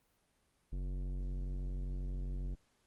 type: tone with tanh clipping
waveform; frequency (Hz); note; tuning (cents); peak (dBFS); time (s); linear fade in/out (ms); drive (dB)
sine; 46.25; F#1; 0; -38; 0.72-2.55; 10; 15
effects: pink hiss -75 dBFS RMS until 2.86 s + Opus 32 kbps